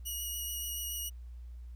5% pulse tone with vibrato, 2902 Hz, F#7, 34 cents flat, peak -28 dBFS, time 0.05-1.1 s, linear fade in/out 20 ms, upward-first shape sine, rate 7 Hz, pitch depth 11 cents each way, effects added 60 Hz sine -43 dBFS peak until 1.75 s + pink hiss -73 dBFS RMS until 1.75 s

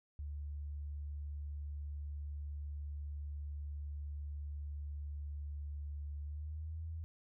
sine tone with pitch glide, 72.9 to 80.89 Hz, D2 to E2, -12 to -32 cents, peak -40 dBFS, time 0.19-7.04 s, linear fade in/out 0 ms, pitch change +180 cents, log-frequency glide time 6.22-6.83 s, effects none

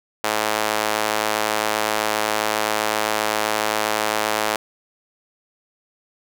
sawtooth tone with high-pass filter, 107.6 Hz, A2, 38 cents flat, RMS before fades -22 dBFS, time 0.24-4.56 s, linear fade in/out 0 ms, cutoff 650 Hz, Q 0.93, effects none

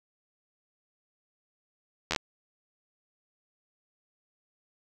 slowing click train, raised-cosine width 0.2 ms, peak -10 dBFS, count 5, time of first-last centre 2.11-2.162 s, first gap 12 ms, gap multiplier 1.05, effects none

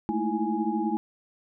sine tone cluster, 214 / 225.7 / 318.1 / 333.3 / 832 Hz, A3 / A3 / D#4 / E4 / G#5, -48 / +44 / +38 / +19 / +3 cents, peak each -31 dBFS, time 0.09-0.97 s, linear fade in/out 0 ms, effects none

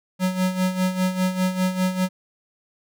square tone with tremolo, 185 Hz, F#3, in tune, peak -18 dBFS, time 0.19-2.09 s, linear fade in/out 50 ms, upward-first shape sine, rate 5 Hz, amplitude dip 70%, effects none

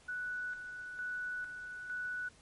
sine tone with tremolo, 1480 Hz, F#6, in tune, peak -36 dBFS, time 0.08-2.29 s, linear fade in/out 10 ms, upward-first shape square, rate 1.1 Hz, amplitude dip 50%, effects pink hiss -62 dBFS RMS until 2.41 s + MP3 48 kbps

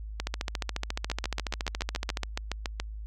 two click trains, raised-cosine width 0.2 ms, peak -13 / -13 dBFS, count 29 / 13, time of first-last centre 0.2-2.172 / 1.1-2.8 s, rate 14.2 / 7.06 Hz, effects added 53 Hz sine -36 dBFS peak until 3.06 s

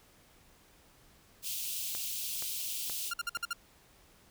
white high-pass noise, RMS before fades -37 dBFS, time 1.42-3.13 s, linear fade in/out 50 ms, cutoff 2600 Hz, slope 48 dB/octave
click train, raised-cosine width 0.5 ms, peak -29 dBFS, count 4, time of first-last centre 1.95-3.372 s, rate 2.11 Hz
sawtooth tone bursts, 1396.9 Hz, F6, in tune, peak -28 dBFS, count 6, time 3.11-3.532 s, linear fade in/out 5 ms, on 27 ms, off 52 ms
effects pink hiss -62 dBFS RMS until 4.3 s

